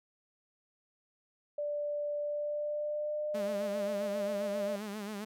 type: tone with pitch glide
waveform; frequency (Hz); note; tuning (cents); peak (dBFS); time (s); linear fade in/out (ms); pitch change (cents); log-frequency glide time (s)
sine; 587.3 to 603.5; D5 to D5; 0 to +47; -32; 1.58-4.76; 5; +47; 2.19-3.39
type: tone with vibrato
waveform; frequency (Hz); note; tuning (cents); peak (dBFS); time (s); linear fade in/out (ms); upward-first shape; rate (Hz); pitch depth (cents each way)
sawtooth; 207.7; G#3; 0; -34; 3.34-5.25; 10; sine; 7.5; 81
effects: none

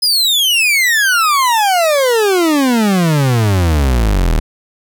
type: exponential sweep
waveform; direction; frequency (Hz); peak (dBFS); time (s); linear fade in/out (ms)
40% pulse; down; 5100 to 36.71; -9; 0.02-4.4; 10
effects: none

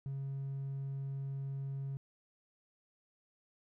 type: tone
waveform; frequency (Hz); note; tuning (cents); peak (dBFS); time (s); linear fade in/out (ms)
triangle; 136.9; C#3; -21; -34; 0.06-1.97; 0
effects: tanh soft clip ceiling -32 dBFS

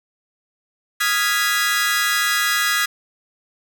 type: chord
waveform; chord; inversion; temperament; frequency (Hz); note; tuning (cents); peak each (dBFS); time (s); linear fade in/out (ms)
sawtooth; F half-diminished seventh; third; equal; 1244.5 / 1396.9 / 1661.2 / 1975.5; Eb6 / F6 / Ab6 / Cb7; 0 / 0 / 0 / 0; -21 / -22 / -17 / -19; 1-2.86; 10
effects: none

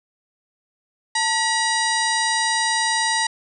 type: harmonic tone with a mistuned harmonic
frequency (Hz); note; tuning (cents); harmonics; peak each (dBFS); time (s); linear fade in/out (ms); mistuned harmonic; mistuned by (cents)
960; B5; -49; 1 / 2 / 3 / 4 / 5 / 6 / 7 / 8 / 9; -23 / -23 / -33 / -27 / -28 / -30 / -36 / -37 / -28; 1.15-3.27; 5; 1; -130
effects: none

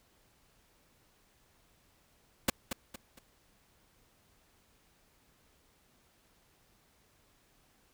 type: noise with echo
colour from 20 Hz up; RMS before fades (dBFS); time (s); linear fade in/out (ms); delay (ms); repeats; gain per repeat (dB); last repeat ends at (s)
pink; -26; 2.48-2.5; 5; 230; 3; -9; 3.19
effects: pink hiss -68 dBFS RMS until 7.93 s

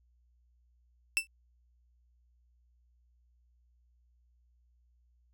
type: tone with exponential decay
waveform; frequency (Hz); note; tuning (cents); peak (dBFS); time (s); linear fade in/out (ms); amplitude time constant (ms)
40% pulse; 2662; E7; +16; -20; 1.17-1.27; 0; 20
effects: added 60 Hz sine -65 dBFS peak until 5.33 s

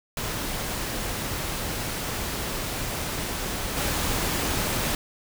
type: noise with level steps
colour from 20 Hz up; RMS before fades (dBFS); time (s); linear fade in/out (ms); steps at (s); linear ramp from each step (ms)
pink; -30 / -26; 0.17-4.95; 2; 3.76; 20
effects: none

